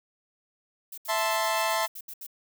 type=noise bursts; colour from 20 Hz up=violet; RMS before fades=-40 dBFS; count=11; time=0.92-2.267 s; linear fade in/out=5 ms; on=57 ms; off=72 ms
type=chord; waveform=sawtooth; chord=A minor; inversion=second; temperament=equal; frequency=659.3 / 880 / 1046.5 Hz; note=E5 / A5 / C6; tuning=0 / 0 / 0 cents; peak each=-25 / -25 / -26 dBFS; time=1.08-1.87 s; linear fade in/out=20 ms
effects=none